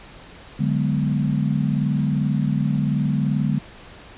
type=chord; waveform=sine; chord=G# half-diminished seventh; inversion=second; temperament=equal; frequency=146.83 / 185 / 207.7 / 246.9 Hz; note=D3 / F#3 / G#3 / B3; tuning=0 / 0 / 0 / 0 cents; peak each=-21 / -27 / -23 / -27 dBFS; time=0.59-3.59 s; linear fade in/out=10 ms; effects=pink hiss -43 dBFS RMS until 4.17 s + resampled to 8000 Hz